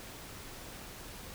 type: silence
effects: pink hiss -47 dBFS RMS until 1.34 s